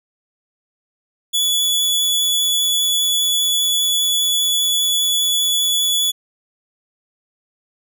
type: tone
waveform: sawtooth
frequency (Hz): 3421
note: A7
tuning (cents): -49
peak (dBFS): -12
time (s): 1.33-6.12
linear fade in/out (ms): 20
effects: none